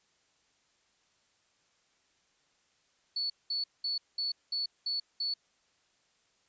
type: tone bursts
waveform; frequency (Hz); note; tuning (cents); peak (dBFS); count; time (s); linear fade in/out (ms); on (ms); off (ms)
sine; 4435; C#8; 0; -30; 7; 3.16-5.34; 5; 140; 200
effects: white hiss -71 dBFS RMS until 6.48 s + resampled to 16000 Hz